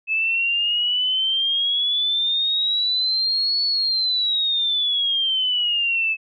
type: exponential two-way sweep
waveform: sine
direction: up then down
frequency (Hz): 2600 to 4435 to 2600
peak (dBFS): -18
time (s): 0.07-6.17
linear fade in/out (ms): 50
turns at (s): 3.64
effects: none